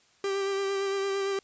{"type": "tone with vibrato", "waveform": "45% pulse", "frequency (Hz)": 393.1, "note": "G4", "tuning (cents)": 5, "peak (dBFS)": -27, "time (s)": [0.24, 1.39], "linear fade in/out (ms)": 2, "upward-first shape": "sine", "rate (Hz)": 8.8, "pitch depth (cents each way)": 20, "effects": ["white hiss -63 dBFS RMS until 1.43 s", "resampled to 16000 Hz"]}